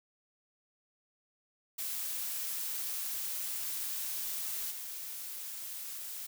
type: noise with level steps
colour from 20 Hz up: blue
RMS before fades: -37 / -42 dBFS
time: 1.78-6.27 s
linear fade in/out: 10 ms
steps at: 4.7 s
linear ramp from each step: 20 ms
effects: none